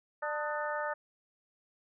harmonic tone with a mistuned harmonic, 297.7 Hz, D4, 24 cents sharp, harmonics 2 / 3 / 4 / 5 / 6, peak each -36 / -38 / -39 / -40 / -41 dBFS, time 0.22-0.94 s, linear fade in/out 10 ms, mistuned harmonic 4, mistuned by +79 cents, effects none

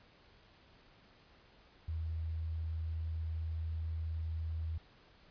sine tone, 80.7 Hz, E2, 36 cents flat, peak -35 dBFS, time 1.88-4.78 s, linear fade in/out 5 ms, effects pink hiss -63 dBFS RMS until 5.3 s + resampled to 11025 Hz

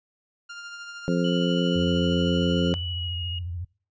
sawtooth tone with tremolo, 1400 Hz, F6, 4 cents sharp, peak -32 dBFS, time 0.49-2.73 s, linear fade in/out 10 ms, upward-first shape triangle, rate 13 Hz, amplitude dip 40%
harmonic tone, 87.31 Hz, F2, in tune, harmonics 2 / 3 / 4 / 5 / 6, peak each -23 / -27 / -31 / -30 / -30 dBFS, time 1.08-2.74 s, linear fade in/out 0 ms
sine tone with pitch glide, 2960 to 2874 Hz, F#7 to F7, 0 to +49 cents, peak -31 dBFS, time 1.24-3.39 s, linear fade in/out 5 ms, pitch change -51 cents, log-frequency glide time 2.79-3.19 s
sine tone with vibrato, 87.31 Hz, F2, in tune, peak -29 dBFS, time 1.75-3.65 s, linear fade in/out 10 ms, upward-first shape triangle, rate 14 Hz, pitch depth 110 cents each way
effects noise-tail reverb RT60 0.4 s tail -24 dB re dry + resampled to 16000 Hz

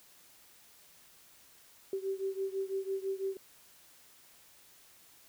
sine beating tone pair, 384.7 / 390.7 Hz, G4 / G4, -33 / -6 cents, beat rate 6 Hz, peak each -35 / -37 dBFS, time 1.93-3.37 s, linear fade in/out 2 ms, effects white hiss -60 dBFS RMS until 5.28 s

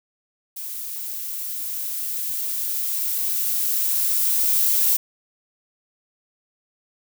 violet noise with level ramp, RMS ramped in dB -32 to -18 dBFS, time 0.56-4.97 s, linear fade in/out 10 ms, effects none

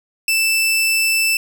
sawtooth tone, 2648 Hz, E7, 7 cents sharp, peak -11 dBFS, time 0.28-1.37 s, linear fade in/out 2 ms, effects none

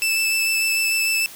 sawtooth tone with vibrato, 2637 Hz, E7, in tune, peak -15 dBFS, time 0.02-1.26 s, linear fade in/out 0 ms, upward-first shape sine, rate 6.7 Hz, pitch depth 11 cents each way, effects white hiss -40 dBFS RMS until 1.35 s

